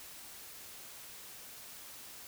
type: silence
effects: white hiss -50 dBFS RMS until 2.27 s